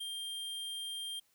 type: tone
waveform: square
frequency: 3190 Hz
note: G7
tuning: 30 cents sharp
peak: -39 dBFS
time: 0-1.2 s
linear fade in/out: 10 ms
effects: white hiss -72 dBFS RMS until 1.34 s